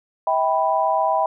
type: chord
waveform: sine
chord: E minor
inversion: none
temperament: equal with one note detuned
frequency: 643.5 / 784 / 987.8 Hz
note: E5 / G5 / B5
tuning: -42 / 0 / 0 cents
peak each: -21 dBFS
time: 0.27-1.26 s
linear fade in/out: 2 ms
effects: none